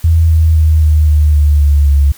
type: tone with pitch steps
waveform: sine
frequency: 81.8 / 80.12 / 78.47 / 76.85 / 75.27 / 73.72 / 72.21 / 70.72 Hz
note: E2 / E2 / D#2 / D#2 / D2 / D2 / D2 / C#2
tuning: -13 / -49 / +15 / -21 / +43 / +7 / -29 / +35 cents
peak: -5 dBFS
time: 0.04-2.12 s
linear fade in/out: 5 ms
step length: 260 ms
effects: white hiss -39 dBFS RMS until 2.17 s